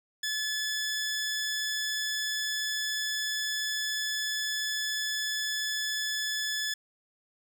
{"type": "tone", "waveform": "15% pulse", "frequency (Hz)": 1723, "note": "A6", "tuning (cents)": -37, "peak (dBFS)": -23, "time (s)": [0.23, 6.74], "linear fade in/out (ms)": 5, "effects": []}